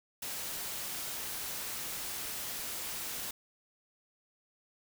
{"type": "noise", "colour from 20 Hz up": "white", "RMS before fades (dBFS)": -39, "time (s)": [0.22, 3.31], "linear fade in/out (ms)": 5, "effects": []}